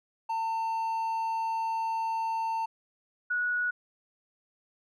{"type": "tone pair in turn", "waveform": ["triangle", "sine"], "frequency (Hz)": [900, 1463.2], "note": ["A5", "F#6"], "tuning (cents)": [39, -20], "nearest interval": "minor sixth", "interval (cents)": 841, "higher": "second", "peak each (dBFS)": -26, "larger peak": "neither", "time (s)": [[0.29, 2.66], [3.3, 3.71]], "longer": "first", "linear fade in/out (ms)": 10, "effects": []}